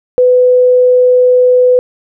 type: tone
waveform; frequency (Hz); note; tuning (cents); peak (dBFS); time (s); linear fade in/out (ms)
sine; 500; B4; +21; -4; 0.18-1.79; 0
effects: none